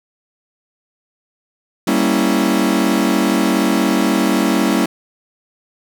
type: chord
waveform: 40% pulse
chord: G diminished seventh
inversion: none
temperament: equal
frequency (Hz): 196 / 233.1 / 277.2 / 329.6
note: G3 / Bb3 / Db4 / Fb4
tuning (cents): 0 / 0 / 0 / 0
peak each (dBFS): -18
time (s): 1.87-4.86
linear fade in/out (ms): 5
effects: none